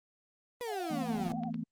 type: exponential sweep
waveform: 35% pulse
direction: down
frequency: 498.3 to 163.9 Hz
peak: -34 dBFS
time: 0.61-1.32 s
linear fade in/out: 0 ms
type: tone with vibrato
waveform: sine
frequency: 734 Hz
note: F#5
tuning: 14 cents flat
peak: -39 dBFS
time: 0.67-1.51 s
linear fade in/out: 20 ms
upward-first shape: triangle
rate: 13 Hz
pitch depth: 110 cents each way
type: chord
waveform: sine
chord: E suspended fourth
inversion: none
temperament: equal with one note detuned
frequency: 164.81 / 222.4 / 246.9 Hz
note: E3 / A3 / B3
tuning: 0 / +19 / 0 cents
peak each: -40 / -37 / -39 dBFS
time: 0.9-1.64 s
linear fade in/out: 10 ms
type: clicks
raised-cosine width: 0.3 ms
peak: -33 dBFS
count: 2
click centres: 1.435 / 1.543 s
effects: Opus 24 kbps